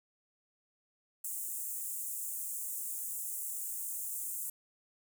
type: high-pass noise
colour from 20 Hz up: pink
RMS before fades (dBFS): -39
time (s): 1.24-4.5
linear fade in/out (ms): 5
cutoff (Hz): 7400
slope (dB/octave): 48
effects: none